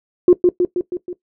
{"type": "tone with echo", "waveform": "sine", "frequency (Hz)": 357.1, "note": "F4", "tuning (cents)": 39, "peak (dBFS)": -3, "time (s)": [0.28, 0.33], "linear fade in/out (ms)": 2, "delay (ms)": 160, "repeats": 5, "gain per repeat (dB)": -4, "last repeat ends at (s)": 1.13, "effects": ["noise-tail reverb RT60 0.1 s tail -17 dB re dry", "tanh soft clip ceiling 0 dBFS"]}